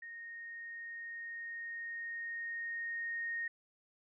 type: tone with level ramp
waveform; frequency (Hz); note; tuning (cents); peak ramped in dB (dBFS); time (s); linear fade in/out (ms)
sine; 1856; A#6; -8; -45 to -35; 0.02-3.48; 5
effects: none